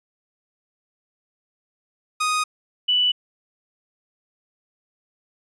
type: tone pair in turn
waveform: sawtooth / sine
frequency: 1244.5 / 2968 Hz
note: D#6 / F#7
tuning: 0 / +5 cents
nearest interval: octave + minor third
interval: 1505 cents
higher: second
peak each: -16 dBFS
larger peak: neither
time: 2.2-2.44 / 2.88-3.12 s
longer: neither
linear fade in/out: 10 ms
effects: resampled to 24000 Hz